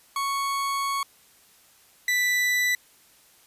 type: tone pair in turn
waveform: 40% pulse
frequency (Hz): 1108.7 / 1979.8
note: C#6 / B6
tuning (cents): 0 / +4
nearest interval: minor seventh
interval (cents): 1004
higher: second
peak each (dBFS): -24 / -20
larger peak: second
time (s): 0.16-1.03 / 2.08-2.75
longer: first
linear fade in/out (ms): 2
effects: white hiss -57 dBFS RMS until 3.46 s + resampled to 32000 Hz